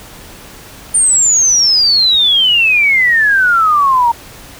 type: exponential sweep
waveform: sine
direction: down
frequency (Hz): 9050 to 917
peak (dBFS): -7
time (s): 0.94-4.12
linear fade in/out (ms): 10
effects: pink hiss -35 dBFS RMS until 4.59 s